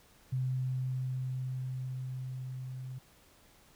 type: tone with level ramp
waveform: sine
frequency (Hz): 129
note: C3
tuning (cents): -24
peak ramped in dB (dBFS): -29 to -39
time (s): 0.32-2.99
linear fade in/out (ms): 10
effects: pink hiss -62 dBFS RMS until 3.75 s